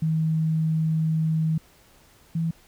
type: tone pair in turn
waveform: sine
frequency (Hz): 159.1 / 164.33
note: D#3 / E3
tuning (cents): +39 / -5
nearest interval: minor second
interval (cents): 56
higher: second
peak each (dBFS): -20 / -22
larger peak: first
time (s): 0.02-1.58 / 2.35-2.51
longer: first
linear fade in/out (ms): 5
effects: pink hiss -56 dBFS RMS until 2.67 s